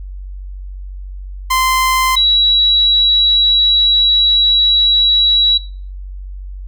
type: tone pair in turn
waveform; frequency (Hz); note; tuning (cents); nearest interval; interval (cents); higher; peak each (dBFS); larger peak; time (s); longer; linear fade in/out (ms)
sawtooth / sine; 1038 / 3898; C6 / B7; -14 / -23; octave + major seventh; 2291; second; -8; neither; 1.5-2.16 / 2.16-5.58; second; 10
effects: noise-tail reverb RT60 0.4 s tail -19 dB re dry + added 47 Hz sine -25 dBFS peak until 6.67 s